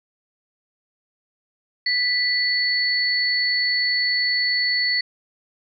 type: tone pair together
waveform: sine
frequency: 1975.5 / 4435 Hz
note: B6 / C#8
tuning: 0 / 0 cents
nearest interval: octave + major second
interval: 1400 cents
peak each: -21 dBFS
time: 1.86-5.01 s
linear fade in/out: 5 ms
effects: none